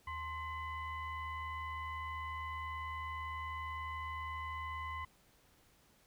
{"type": "tone with frequency modulation", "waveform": "sine", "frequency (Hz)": 1049, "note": "C6", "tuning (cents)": 4, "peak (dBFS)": -39, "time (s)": [0.07, 5.05], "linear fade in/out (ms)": 5, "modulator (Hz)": 970, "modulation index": 1, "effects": ["pink hiss -68 dBFS RMS until 6.06 s"]}